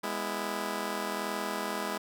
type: chord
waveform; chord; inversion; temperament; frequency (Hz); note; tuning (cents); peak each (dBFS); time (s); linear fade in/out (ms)
10% pulse; E major; first; just; 206 / 247.2 / 329.6; G#3 / B3 / E4; -14 / +2 / 0; -27 / -31 / -29; 0.03-1.98; 10
effects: none